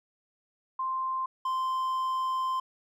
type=tone pair in turn; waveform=sine / triangle; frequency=1046.5 / 1041.1 Hz; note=C6 / C6; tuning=0 / -9 cents; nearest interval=unison; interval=9 cents; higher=first; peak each=-28 / -25 dBFS; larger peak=second; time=0.79-1.26 / 1.45-2.6 s; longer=second; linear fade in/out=5 ms; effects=none